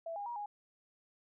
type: tone with pitch steps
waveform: sine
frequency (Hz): 663 / 813 / 953 / 825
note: E5 / G#5 / A#5 / G#5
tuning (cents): +10 / -37 / +38 / -12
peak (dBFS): -38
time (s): 0.06-0.46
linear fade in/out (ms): 5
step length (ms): 100
effects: none